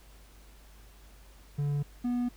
triangle tone pair in turn, 144.3 / 244.1 Hz, D3 / B3, -30 / -20 cents, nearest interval major sixth, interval 910 cents, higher second, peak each -25 dBFS, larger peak neither, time 1.58-1.83 / 2.04-2.29 s, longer neither, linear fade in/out 10 ms, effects added 50 Hz sine -52 dBFS peak until 2.36 s + pink hiss -59 dBFS RMS until 2.36 s

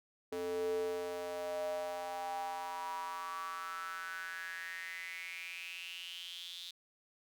square tone with high-pass filter sweep, 88 Hz, F2, 14 cents sharp, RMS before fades -41 dBFS, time 0.32-6.71 s, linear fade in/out 5 ms, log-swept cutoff 380 to 3700 Hz, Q 7.4, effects none

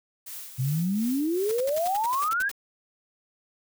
blue noise with tremolo, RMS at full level -38 dBFS, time 0.26-2.29 s, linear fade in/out 10 ms, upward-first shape sine, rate 2.7 Hz, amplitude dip 55%
sine exponential sweep, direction up, 123.47 to 1700 Hz, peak -23 dBFS, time 0.58-2.5 s, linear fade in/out 20 ms
white noise bursts, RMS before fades -36 dBFS, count 12, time 1.49-2.515 s, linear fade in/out 2 ms, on 24 ms, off 67 ms
effects none

